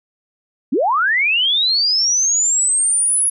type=linear sweep; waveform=sine; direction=up; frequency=207.7 to 10548 Hz; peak=-13 dBFS; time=0.72-3.3 s; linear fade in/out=10 ms; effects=none